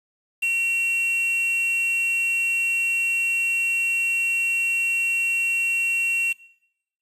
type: tone with quantisation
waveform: triangle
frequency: 2730 Hz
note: F7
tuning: 40 cents flat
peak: -18 dBFS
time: 0.42-6.33 s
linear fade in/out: 10 ms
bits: 6
effects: noise-tail reverb RT60 0.8 s tail -21 dB re dry + resampled to 32000 Hz